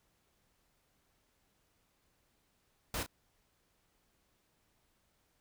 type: noise with echo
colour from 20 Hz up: pink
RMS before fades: -37 dBFS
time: 2.94-3.03 s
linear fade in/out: 2 ms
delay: 33 ms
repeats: 1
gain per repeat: -10 dB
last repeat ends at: 3.063 s
effects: pink hiss -75 dBFS RMS until 5.4 s